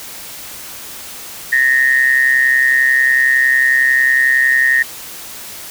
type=tone with amplitude modulation; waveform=sine; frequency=1848 Hz; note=A#6; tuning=16 cents flat; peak=-6 dBFS; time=1.52-4.83 s; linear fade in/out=10 ms; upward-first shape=sine; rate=131 Hz; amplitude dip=70%; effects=white hiss -31 dBFS RMS until 5.7 s